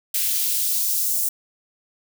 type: noise with high-pass filter sweep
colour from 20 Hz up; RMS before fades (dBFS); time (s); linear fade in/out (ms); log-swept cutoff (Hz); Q
blue; -22; 0.14-1.29; 5; 2200 to 7500; 0.95
effects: none